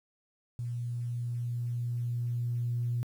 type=tone with level ramp; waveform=sine; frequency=120 Hz; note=B2; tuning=49 cents flat; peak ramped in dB=-32 to -27 dBFS; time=0.59-3.03 s; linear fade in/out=0 ms; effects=tanh soft clip ceiling -23 dBFS + 10-bit